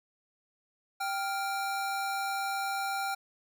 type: tone pair together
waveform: square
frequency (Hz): 784 / 1396.9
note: G5 / F6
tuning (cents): 0 / 0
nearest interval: minor seventh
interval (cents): 1000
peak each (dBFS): -33 / -36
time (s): 1-3.15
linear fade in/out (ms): 10
effects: none